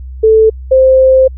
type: tone pair in turn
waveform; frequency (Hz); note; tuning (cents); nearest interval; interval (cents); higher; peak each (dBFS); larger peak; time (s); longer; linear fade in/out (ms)
sine; 440 / 523.3; A4 / C5; 0 / 0; minor third; 300; second; -3; neither; 0.23-0.5 / 0.71-1.28; second; 10
effects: added 64 Hz sine -23 dBFS peak until 1.37 s